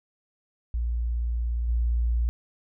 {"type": "tone with level steps", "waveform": "sine", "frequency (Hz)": 58.6, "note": "A#1", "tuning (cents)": 10, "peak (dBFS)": [-24, -21], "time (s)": [0.74, 2.29], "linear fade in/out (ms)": 0, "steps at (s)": 1.68, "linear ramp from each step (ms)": 10, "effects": []}